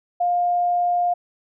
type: tone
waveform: sine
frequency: 706 Hz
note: F5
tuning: 19 cents sharp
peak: -17 dBFS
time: 0.2-1.14 s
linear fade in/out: 10 ms
effects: none